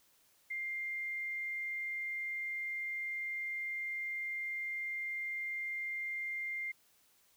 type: tone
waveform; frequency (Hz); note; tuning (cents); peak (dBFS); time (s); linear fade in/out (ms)
sine; 2100; C7; +6; -36; 0.5-6.72; 10
effects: white hiss -69 dBFS RMS until 7.36 s